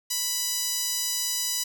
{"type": "tone with high-pass filter", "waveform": "sawtooth", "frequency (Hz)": 987.8, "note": "B5", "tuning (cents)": 0, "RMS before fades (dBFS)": -28, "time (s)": [0.1, 1.64], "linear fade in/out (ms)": 10, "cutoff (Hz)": 5300, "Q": 1.3, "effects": ["9-bit"]}